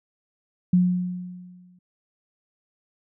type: tone with exponential decay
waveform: sine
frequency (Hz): 180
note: F#3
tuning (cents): -47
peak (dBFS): -13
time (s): 0.73-1.79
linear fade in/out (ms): 5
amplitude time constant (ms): 230
effects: none